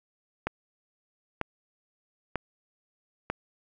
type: click train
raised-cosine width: 0.5 ms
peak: -13 dBFS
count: 4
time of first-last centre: 0.47-3.3 s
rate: 1.06 Hz
effects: none